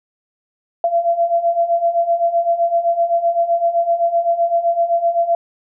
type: beating tone pair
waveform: sine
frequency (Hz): 676 / 683.8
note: E5 / F5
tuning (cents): +43 / -37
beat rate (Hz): 7.8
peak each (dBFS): -19 / -15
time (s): 0.84-5.35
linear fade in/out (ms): 2
effects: none